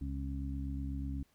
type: harmonic tone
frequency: 68.2 Hz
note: C#2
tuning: 28 cents flat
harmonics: 1 / 2 / 3 / 4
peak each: -37 / -43 / -48 / -42 dBFS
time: 0.01-1.23 s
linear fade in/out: 5 ms
effects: pink hiss -72 dBFS RMS until 1.34 s